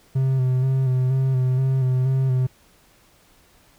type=tone with vibrato; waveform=triangle; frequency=130.4 Hz; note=C3; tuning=5 cents flat; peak=-15 dBFS; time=0.15-2.47 s; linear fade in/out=10 ms; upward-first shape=square; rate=2.1 Hz; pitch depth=30 cents each way; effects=pink hiss -56 dBFS RMS until 3.78 s